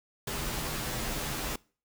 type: noise with comb filter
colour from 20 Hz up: pink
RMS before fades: -34 dBFS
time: 0.27-1.56 s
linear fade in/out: 5 ms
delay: 11 ms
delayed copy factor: -1
effects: noise-tail reverb RT60 0.4 s tail -24 dB re dry